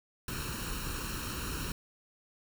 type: noise with comb filter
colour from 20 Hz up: pink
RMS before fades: -37 dBFS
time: 0.28-1.72 s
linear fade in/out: 2 ms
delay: 0.72 ms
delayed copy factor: +0.75
effects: none